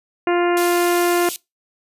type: harmonic tone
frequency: 349.7 Hz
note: F4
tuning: 2 cents sharp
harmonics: 1 / 2 / 3 / 4 / 5 / 6 / 7 / 8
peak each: -16 / -22 / -26 / -28 / -30 / -32 / -33 / -34 dBFS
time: 0.27-1.29 s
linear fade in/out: 2 ms
type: high-pass noise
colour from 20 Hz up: white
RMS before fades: -27 dBFS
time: 0.57-1.36 s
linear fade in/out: 0 ms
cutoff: 2500 Hz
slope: 48 dB/octave
effects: noise-tail reverb RT60 0.2 s tail -22 dB re dry + resampled to 32000 Hz

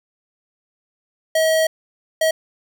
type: tone bursts at uneven times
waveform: square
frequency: 639 Hz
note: D#5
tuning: 46 cents sharp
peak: -15 dBFS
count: 2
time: 1.35-1.67 / 2.21-2.31 s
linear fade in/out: 5 ms
effects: none

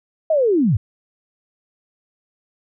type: linear sweep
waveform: sine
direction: down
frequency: 658 to 84 Hz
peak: -13 dBFS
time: 0.3-0.77 s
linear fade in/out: 5 ms
effects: none

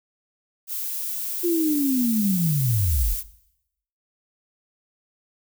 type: noise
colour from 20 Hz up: violet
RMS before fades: -29 dBFS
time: 0.67-3.24 s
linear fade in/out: 50 ms
type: linear sweep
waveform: sine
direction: down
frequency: 353.8 to 36.62 Hz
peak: -19 dBFS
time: 1.43-3.15 s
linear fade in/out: 20 ms
effects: noise-tail reverb RT60 0.8 s tail -18 dB re dry

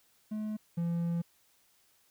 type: tone pair in turn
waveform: triangle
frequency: 214.2 / 170.01 Hz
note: A3 / F3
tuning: -46 / -46 cents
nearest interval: major third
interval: 400 cents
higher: first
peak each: -31 / -27 dBFS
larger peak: second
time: 0.31-0.57 / 0.77-1.22 s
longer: second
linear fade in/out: 10 ms
effects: white hiss -68 dBFS RMS until 2.1 s

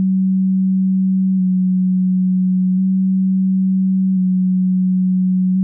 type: tone with vibrato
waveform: sine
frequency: 187 Hz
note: F#3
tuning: 19 cents sharp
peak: -12 dBFS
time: 0-5.63 s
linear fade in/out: 0 ms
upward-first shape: square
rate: 0.36 Hz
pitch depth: 18 cents each way
effects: none

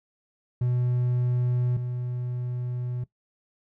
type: tone pair in turn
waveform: triangle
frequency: 123.47 / 123.47 Hz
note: B2 / B2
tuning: 0 / 0 cents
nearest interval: unison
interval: 0 cents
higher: neither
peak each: -20 / -26 dBFS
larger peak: first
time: 0.61-1.77 / 1.77-3.04 s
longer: second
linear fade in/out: 5 ms
effects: noise-tail reverb RT60 0.1 s tail -18 dB re dry

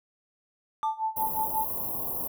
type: tone with exponential decay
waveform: triangle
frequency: 1188 Hz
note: D6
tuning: 20 cents sharp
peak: -26 dBFS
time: 0.83-1.05 s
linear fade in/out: 0 ms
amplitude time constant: 46 ms
type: tone with tremolo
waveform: sine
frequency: 880 Hz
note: A5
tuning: in tune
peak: -24 dBFS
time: 0.83-1.65 s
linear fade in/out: 5 ms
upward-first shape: sine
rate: 5.6 Hz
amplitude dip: 90%
type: band-stop noise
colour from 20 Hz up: white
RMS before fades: -32 dBFS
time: 1.16-2.28 s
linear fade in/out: 10 ms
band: 1100 to 11000 Hz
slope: 96 dB/octave
effects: none

